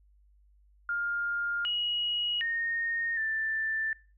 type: tone with pitch steps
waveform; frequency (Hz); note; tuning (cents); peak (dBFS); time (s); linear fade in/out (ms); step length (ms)
sine; 1408 / 2901 / 1847 / 1771; F6 / F#7 / A#6 / A6; +14 / -35 / -16 / +11; -28; 0.89-3.93; 2; 760
effects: noise-tail reverb RT60 0.4 s tail -22 dB re dry + added 50 Hz sine -59 dBFS peak until 4.17 s